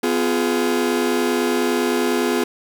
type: chord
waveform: 40% pulse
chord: F diminished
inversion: second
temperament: just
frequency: 251.4 / 349.2 / 419.1 Hz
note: Cb4 / F4 / Ab4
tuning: +31 / 0 / +16 cents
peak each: -21 dBFS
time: 0.03-2.44 s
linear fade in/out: 5 ms
effects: none